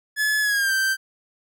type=tone with pitch glide; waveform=45% pulse; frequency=1713 to 1561.8 Hz; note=A6 to G6; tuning=-47 to -7 cents; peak=-19 dBFS; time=0.16-0.97 s; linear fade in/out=50 ms; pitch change=-160 cents; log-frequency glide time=0.41-0.73 s; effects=none